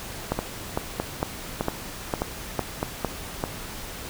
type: two click trains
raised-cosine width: 1 ms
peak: -10 / -9 dBFS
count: 6 / 7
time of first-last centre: 0.39-3.439 / 0.32-3.047 s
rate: 1.64 / 2.2 Hz
effects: pink hiss -37 dBFS RMS until 4.09 s